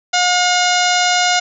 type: harmonic tone with a mistuned harmonic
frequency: 718 Hz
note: F5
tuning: 48 cents sharp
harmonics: 1 / 2 / 3 / 4 / 5 / 6 / 7 / 8 / 9 / 10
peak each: -16 / -19 / -21 / -22 / -23 / -24 / -24 / -25 / -26 / -26 dBFS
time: 0.13-1.4 s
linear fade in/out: 10 ms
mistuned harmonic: 6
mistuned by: -71 cents
effects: none